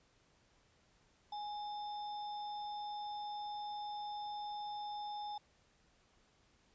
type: tone with sample-and-hold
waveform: sine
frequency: 830.6 Hz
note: G#5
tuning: in tune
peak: -40 dBFS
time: 1.32-5.38 s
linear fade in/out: 5 ms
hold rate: 4410 Hz
effects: pink hiss -71 dBFS RMS until 6.74 s + resampled to 16000 Hz